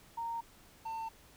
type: tone pair in turn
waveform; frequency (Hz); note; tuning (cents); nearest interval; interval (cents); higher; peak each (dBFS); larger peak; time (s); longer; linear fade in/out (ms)
sine / triangle; 925 / 898.1; A#5 / A5; -14 / +35; minor second; 51; first; -35 / -35; neither; 0.17-0.41 / 0.85-1.09; neither; 10
effects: pink hiss -60 dBFS RMS until 1.36 s